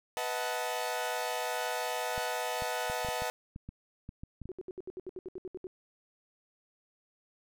sawtooth chord, B dominant seventh, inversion none, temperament equal with one note detuned, 493.9 / 634.6 / 740 / 880 Hz, B4 / D#5 / F#5 / A5, 0 / +34 / 0 / 0 cents, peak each -34 dBFS, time 0.17-3.3 s, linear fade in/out 0 ms
clicks, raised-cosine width 5 ms, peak -30 dBFS, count 12, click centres 2.179 / 2.622 / 2.899 / 3.048 / 3.087 / 3.221 / 3.561 / 3.69 / 4.091 / 4.235 / 4.417 / 4.456 s
sine tone bursts, 370 Hz, F#4, in tune, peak -37 dBFS, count 13, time 4.49-5.669 s, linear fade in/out 0 ms, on 27 ms, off 69 ms
effects none

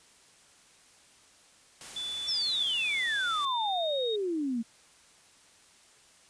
white noise, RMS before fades -44 dBFS, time 1.81-3.45 s, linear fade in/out 0 ms
sine tone with pitch glide, 3480 to 3730 Hz, A7 to A#7, -20 to 0 cents, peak -33 dBFS, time 1.96-4.16 s, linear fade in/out 5 ms, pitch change +120 cents, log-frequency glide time 3.19-3.95 s
sine exponential sweep, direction down, 5588 to 220.9 Hz, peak -28 dBFS, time 2.27-4.63 s, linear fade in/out 20 ms
effects white hiss -59 dBFS RMS until 6.29 s + resampled to 22050 Hz

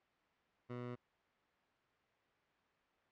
15% pulse tone, 122.7 Hz, B2, 11 cents flat, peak -37 dBFS, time 0.69-0.96 s, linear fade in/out 20 ms, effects white hiss -74 dBFS RMS until 3.11 s + low-pass 2000 Hz 12 dB/octave

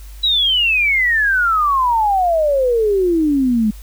sine exponential sweep, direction down, 3944 to 207.8 Hz, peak -12 dBFS, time 0.23-3.71 s, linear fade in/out 10 ms, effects added 50 Hz sine -32 dBFS peak until 3.82 s + white hiss -46 dBFS RMS until 3.82 s

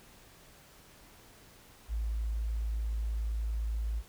sine tone, 55 Hz, A1, in tune, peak -30 dBFS, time 1.88-4.03 s, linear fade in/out 50 ms, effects pink hiss -57 dBFS RMS until 4.08 s

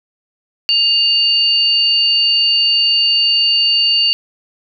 sine tone pair together, 2814 / 4542 Hz, F7 / C#8, +12 / +41 cents, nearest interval minor sixth, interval 829 cents, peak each -13 dBFS, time 0.69-4.13 s, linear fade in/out 0 ms, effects none

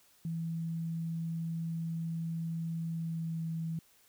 sine tone with pitch glide, 164.81 to 163.2 Hz, E3 to E3, 0 to -17 cents, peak -33 dBFS, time 0.25-3.79 s, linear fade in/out 2 ms, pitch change -17 cents, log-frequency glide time 2.91-3.45 s, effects white hiss -65 dBFS RMS until 4.08 s

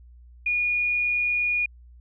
sine tone, 2443 Hz, D#7, 32 cents flat, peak -21 dBFS, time 0.46-1.66 s, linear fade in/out 5 ms, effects added 60 Hz sine -46 dBFS peak until 2 s

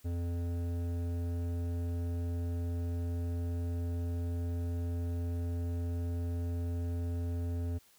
sine tone with hard clipping, 86 Hz, F2, 26 cents flat, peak -34 dBFS, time 0.04-7.79 s, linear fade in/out 20 ms, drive 12 dB, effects white hiss -64 dBFS RMS until 7.98 s

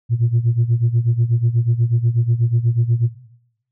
sine tone with tremolo, 117.5 Hz, A#2, 14 cents sharp, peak -9 dBFS, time 0.09-3.1 s, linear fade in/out 50 ms, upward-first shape sine, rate 8.2 Hz, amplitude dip 90%, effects noise-tail reverb RT60 0.8 s tail -17 dB re dry + tanh soft clip ceiling -9 dBFS

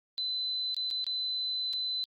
sine tone with dropouts, 4026 Hz, B7, 33 cents sharp, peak -30 dBFS, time 0.18-2.04 s, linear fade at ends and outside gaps 0 ms, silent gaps 0.745-0.766 / 0.903-0.911 / 1.043-1.066 / 1.729-1.734 s, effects Opus 48 kbps

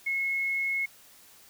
sine tone, 2176 Hz, C#7, 33 cents flat, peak -26 dBFS, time 0.06-0.86 s, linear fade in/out 10 ms, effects white hiss -55 dBFS RMS until 1.49 s

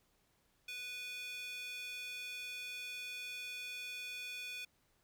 square tone with high-pass filter, 493.9 Hz, B4, in tune, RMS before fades -45 dBFS, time 0.68-4.65 s, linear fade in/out 5 ms, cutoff 2700 Hz, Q 5.3, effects pink hiss -75 dBFS RMS until 5.03 s

